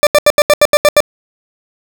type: tone bursts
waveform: 40% pulse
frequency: 591 Hz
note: D5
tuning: 11 cents sharp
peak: -3 dBFS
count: 9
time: 0.03-1.004 s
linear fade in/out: 0 ms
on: 38 ms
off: 79 ms
effects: none